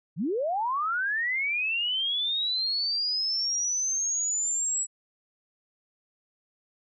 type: linear sweep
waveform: sine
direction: up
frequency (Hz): 129.6 to 7830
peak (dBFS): -25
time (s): 0.16-4.87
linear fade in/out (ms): 50
effects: none